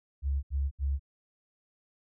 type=tone bursts; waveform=sine; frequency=69.3 Hz; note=C#2; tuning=in tune; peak=-26 dBFS; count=3; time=0.22-0.996 s; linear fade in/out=50 ms; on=210 ms; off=73 ms; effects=none